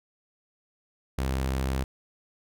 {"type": "tone", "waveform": "sawtooth", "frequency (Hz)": 66, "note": "C2", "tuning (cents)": 16, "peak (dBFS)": -22, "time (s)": [1.18, 1.84], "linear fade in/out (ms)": 5, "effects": []}